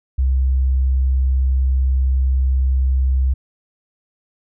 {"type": "tone", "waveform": "sine", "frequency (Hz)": 65.41, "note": "C2", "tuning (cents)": 0, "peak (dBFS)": -13, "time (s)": [0.18, 3.34], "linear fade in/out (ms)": 10, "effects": []}